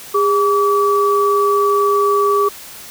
sine tone pair together, 406.8 / 1148 Hz, G#4 / D6, -36 / -40 cents, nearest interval octave + tritone, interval 1796 cents, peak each -14 dBFS, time 0.14-2.49 s, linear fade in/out 10 ms, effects white hiss -35 dBFS RMS until 2.9 s

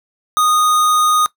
square tone, 1237 Hz, D#6, 10 cents flat, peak -12 dBFS, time 0.37-1.26 s, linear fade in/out 0 ms, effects noise-tail reverb RT60 0.1 s tail -18 dB re dry

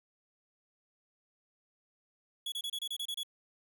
45% pulse tone bursts, 3372 Hz, G#7, 26 cents sharp, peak -35 dBFS, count 9, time 2.46-3.233 s, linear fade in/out 5 ms, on 61 ms, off 28 ms, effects none

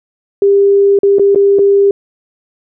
sine tone with dropouts, 398.9 Hz, G4, 30 cents sharp, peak -5 dBFS, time 0.42-1.91 s, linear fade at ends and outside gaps 2 ms, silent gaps 0.989-1.032 / 1.185-1.195 / 1.348-1.358 / 1.587-1.591 s, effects none

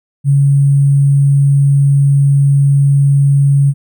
sine tone with sample-and-hold, 139.9 Hz, C#3, 16 cents sharp, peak -6 dBFS, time 0.24-3.74 s, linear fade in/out 50 ms, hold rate 8820 Hz, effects none

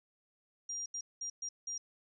sine tone bursts at uneven times, 5700 Hz, F8, 34 cents sharp, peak -37 dBFS, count 5, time 0.69-0.86 / 0.94-1.01 / 1.21-1.3 / 1.42-1.49 / 1.67-1.78 s, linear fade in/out 5 ms, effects none

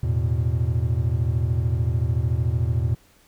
triangle chord, E suspended fourth, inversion none, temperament equal, 82.41 / 110 / 123.47 Hz, E2 / A2 / B2, 0 / 0 / 0 cents, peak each -22 dBFS, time 0.03-2.95 s, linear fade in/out 5 ms, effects pink hiss -57 dBFS RMS until 3.27 s

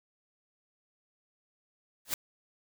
white noise with exponential growth, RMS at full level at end -26 dBFS, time 2.05-2.14 s, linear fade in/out 2 ms, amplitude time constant 19 ms, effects none

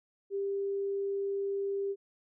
sine tone, 396.4 Hz, G4, 19 cents sharp, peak -30 dBFS, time 0.3-1.96 s, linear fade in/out 50 ms, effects none

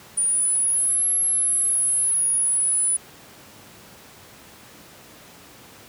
sine linear two-way sweep, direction up then down, 9397 to 11175 to 9950 Hz, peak -18 dBFS, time 0.17-2.97 s, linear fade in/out 10 ms, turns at 1.09 s, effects pink hiss -46 dBFS RMS until 5.88 s + high-pass 100 Hz 12 dB/octave

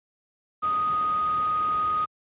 sine tone in noise, 1244.5 Hz, D#6, in tune, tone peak -22 dBFS, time 0.62-2.06 s, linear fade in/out 20 ms, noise pink, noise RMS -40 dBFS, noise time 0.62-2.06 s, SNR +15 dB, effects high-pass 80 Hz 12 dB/octave + resampled to 8000 Hz

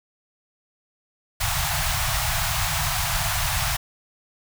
pink band-stop noise, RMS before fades -24 dBFS, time 1.4-3.77 s, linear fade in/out 10 ms, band 160 to 640 Hz, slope 96 dB/octave, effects none

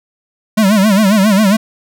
square tone with vibrato, 204.3 Hz, G#3, 28 cents flat, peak -8 dBFS, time 0.57-1.57 s, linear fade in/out 10 ms, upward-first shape sine, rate 7.4 Hz, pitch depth 140 cents each way, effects none

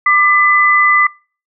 sine tone pair together, 1189 / 2005 Hz, D6 / B6, +21 / +26 cents, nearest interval major sixth, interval 905 cents, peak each -10 dBFS, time 0.06-1.07 s, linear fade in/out 5 ms, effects noise-tail reverb RT60 0.4 s tail -26 dB re dry

